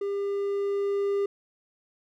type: tone with level ramp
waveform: triangle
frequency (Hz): 400.5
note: G4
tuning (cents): +37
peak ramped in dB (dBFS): -25 to -21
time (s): 0.01-1.26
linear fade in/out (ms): 5
effects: none